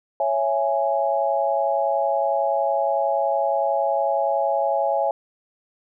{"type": "chord", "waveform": "sine", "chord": "C# minor", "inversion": "none", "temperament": "just", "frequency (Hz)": [554.4, 665.2, 831.5], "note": ["C#5", "E5", "G#5"], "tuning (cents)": [0, 16, 2], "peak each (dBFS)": -23, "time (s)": [0.2, 5.11], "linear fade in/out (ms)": 2, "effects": []}